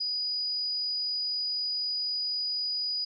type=tone; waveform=sine; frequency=4928 Hz; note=D#8; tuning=17 cents flat; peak=-28 dBFS; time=0-3.05 s; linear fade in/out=10 ms; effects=none